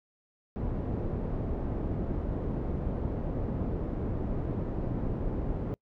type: low-pass noise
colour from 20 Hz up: pink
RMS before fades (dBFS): -32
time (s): 0.56-5.74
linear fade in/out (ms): 0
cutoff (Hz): 460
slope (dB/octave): 12
effects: noise-tail reverb RT60 0.1 s tail -26 dB re dry